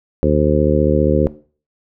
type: harmonic tone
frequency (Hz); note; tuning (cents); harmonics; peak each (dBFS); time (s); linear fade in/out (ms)
75; D2; +37; 1 / 2 / 3 / 4 / 5 / 6 / 7; -19 / -19 / -19 / -19 / -19 / -19 / -19; 0.23-1.27; 0
effects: noise-tail reverb RT60 0.4 s tail -18 dB re dry

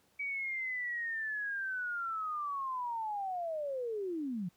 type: linear sweep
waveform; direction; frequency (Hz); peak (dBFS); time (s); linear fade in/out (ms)
sine; down; 2281 to 164.81; -34; 0.19-4.49; 10
effects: pink hiss -70 dBFS RMS until 4.56 s + high-pass 80 Hz 12 dB/octave

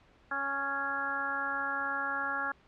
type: harmonic tone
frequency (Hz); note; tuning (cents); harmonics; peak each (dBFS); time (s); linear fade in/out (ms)
277.2; C#4; 0; 1 / 2 / 3 / 4 / 5 / 6; -46 / -45 / -39 / -39 / -34 / -35; 0.31-2.52; 5
effects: pink hiss -62 dBFS RMS until 2.67 s + low-pass 3000 Hz 12 dB/octave

